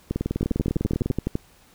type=two click trains; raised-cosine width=3 ms; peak=-11 / -10 dBFS; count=21 / 12; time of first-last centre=0.11-1.11 / 0.43-1.354 s; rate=20 / 11.9 Hz; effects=pink hiss -55 dBFS RMS until 1.74 s